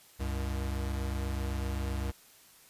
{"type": "tone pair together", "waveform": "square", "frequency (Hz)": [67.18, 95], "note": ["C2", "F#2"], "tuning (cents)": [46, 46], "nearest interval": "tritone", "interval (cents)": 600, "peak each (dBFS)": [-33, -38], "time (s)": [0.19, 2.12], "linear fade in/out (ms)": 20, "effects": ["white hiss -58 dBFS RMS until 2.69 s", "resampled to 32000 Hz"]}